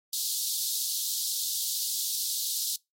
pink high-pass noise, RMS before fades -30 dBFS, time 0.13-2.76 s, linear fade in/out 2 ms, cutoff 3700 Hz, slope 48 dB/octave, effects noise-tail reverb RT60 0.2 s tail -25 dB re dry + MP3 64 kbps

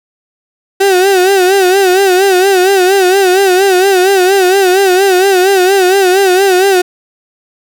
35% pulse tone with vibrato, 378.6 Hz, F#4, 40 cents sharp, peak -4 dBFS, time 0.8-6.82 s, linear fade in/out 10 ms, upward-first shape sine, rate 4.3 Hz, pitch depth 90 cents each way, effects none

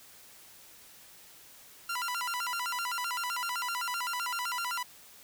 sawtooth tone with vibrato, 1170 Hz, D6, 7 cents flat, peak -28 dBFS, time 1.89-4.83 s, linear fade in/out 5 ms, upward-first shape square, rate 7.8 Hz, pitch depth 290 cents each way, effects white hiss -54 dBFS RMS until 5.23 s

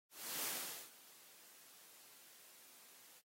white noise with ADSR envelope, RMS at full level -41 dBFS, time 0.1-3.22 s, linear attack 330 ms, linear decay 470 ms, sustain -21 dB, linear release 42 ms, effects high-pass 200 Hz 12 dB/octave + AAC 48 kbps

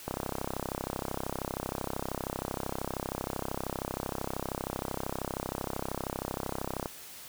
click train, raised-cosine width 1 ms, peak -18 dBFS, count 224, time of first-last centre 0.08-6.858 s, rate 32.9 Hz, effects white hiss -47 dBFS RMS until 7.28 s

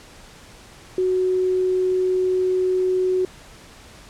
sine tone, 370 Hz, F#4, in tune, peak -17 dBFS, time 0.98-3.25 s, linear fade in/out 2 ms, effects pink hiss -45 dBFS RMS until 4.09 s + low-pass 9000 Hz 12 dB/octave

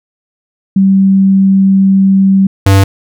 sine / square tone pair in turn, 193.4 / 97.54 Hz, G3 / G2, -23 / -8 cents, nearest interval octave, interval 1185 cents, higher first, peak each -4 dBFS, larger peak neither, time 0.76-2.47 / 2.66-2.84 s, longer first, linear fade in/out 5 ms, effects none

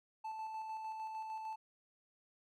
triangle tone with tremolo, 878 Hz, A5, 4 cents flat, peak -38 dBFS, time 0.24-1.56 s, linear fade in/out 10 ms, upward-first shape square, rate 6.6 Hz, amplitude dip 30%, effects none

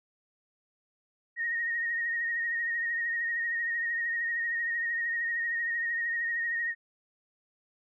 sine tone with vibrato, 1864.7 Hz, A#6, in tune, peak -28 dBFS, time 1.36-6.75 s, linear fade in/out 50 ms, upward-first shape triangle, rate 13 Hz, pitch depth 40 cents each way, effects none

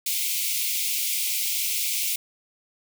white high-pass noise, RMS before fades -26 dBFS, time 0.06-2.16 s, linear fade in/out 5 ms, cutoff 2100 Hz, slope 96 dB/octave, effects none

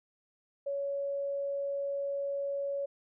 sine tone, 560 Hz, C#5, 18 cents sharp, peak -31 dBFS, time 0.66-2.86 s, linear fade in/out 10 ms, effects none

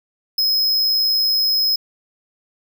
square tone with amplitude modulation, 5120 Hz, D#8, 49 cents sharp, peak -14 dBFS, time 0.38-1.76 s, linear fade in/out 5 ms, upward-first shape sine, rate 121 Hz, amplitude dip 30%, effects none

